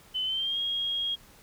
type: tone with pitch glide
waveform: sine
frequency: 3033 to 3270 Hz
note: F#7 to G#7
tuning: +42 to -28 cents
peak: -27 dBFS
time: 0.14-1.16 s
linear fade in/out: 20 ms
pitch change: +130 cents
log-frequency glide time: 0.24-0.59 s
effects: pink hiss -55 dBFS RMS until 1.42 s